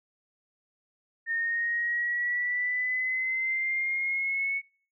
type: exponential sweep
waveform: sine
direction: up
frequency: 1827 to 2217 Hz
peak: -26 dBFS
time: 1.26-4.62 s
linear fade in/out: 50 ms
effects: noise-tail reverb RT60 0.5 s tail -26 dB re dry